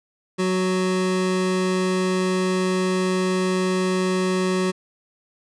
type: tone pair together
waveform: square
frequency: 185 / 371.1 Hz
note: F#3 / F#4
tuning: 0 / +5 cents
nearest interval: octave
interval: 1205 cents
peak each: -23 dBFS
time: 0.38-4.72 s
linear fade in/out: 20 ms
effects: resampled to 22050 Hz

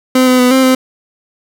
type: tone with pitch steps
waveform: 30% pulse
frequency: 257.1 / 253.7 / 249.4 / 262.9 / 258.7 Hz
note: C4 / B3 / B3 / C4 / C4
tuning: -30 / +47 / +17 / +8 / -19 cents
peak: -4 dBFS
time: 0.15-0.75 s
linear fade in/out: 5 ms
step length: 120 ms
effects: none

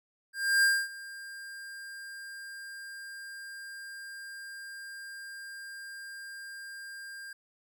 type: tone with ADSR envelope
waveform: square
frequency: 1600 Hz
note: G6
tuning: 35 cents sharp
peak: -21 dBFS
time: 0.33-7.33 s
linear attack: 300 ms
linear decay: 250 ms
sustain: -21 dB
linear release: 4 ms
effects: none

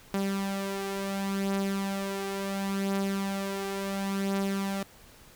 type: beating tone pair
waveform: sawtooth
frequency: 196 / 196.71 Hz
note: G3 / G3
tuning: 0 / +6 cents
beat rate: 0.71 Hz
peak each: -26 / -31 dBFS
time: 0.14-4.83 s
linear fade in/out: 2 ms
effects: pink hiss -54 dBFS RMS until 5.35 s

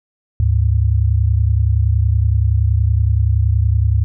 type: tone pair together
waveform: sine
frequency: 73.5 / 104.15 Hz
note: D2 / G#2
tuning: +2 / +5 cents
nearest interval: tritone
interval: 603 cents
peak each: -14 dBFS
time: 0.4-4.04 s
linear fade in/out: 0 ms
effects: none

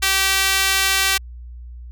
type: tone with high-pass filter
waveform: sawtooth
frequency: 386.8 Hz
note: G4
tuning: 23 cents flat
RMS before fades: -18 dBFS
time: 0.02-1.18 s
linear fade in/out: 10 ms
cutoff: 2000 Hz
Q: 0.84
effects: added 60 Hz sine -33 dBFS peak until 1.91 s

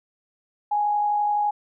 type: tone with amplitude modulation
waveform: sine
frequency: 830.6 Hz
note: G#5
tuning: in tune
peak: -18 dBFS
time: 0.71-1.51 s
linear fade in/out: 10 ms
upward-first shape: sine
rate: 51.8 Hz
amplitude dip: 30%
effects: none

